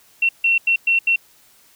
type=tone bursts at uneven times; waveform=sine; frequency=2718 Hz; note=F7; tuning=48 cents flat; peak=-13 dBFS; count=5; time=0.22-0.29 / 0.44-0.58 / 0.67-0.76 / 0.87-0.99 / 1.07-1.16 s; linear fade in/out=5 ms; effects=white hiss -53 dBFS RMS until 1.75 s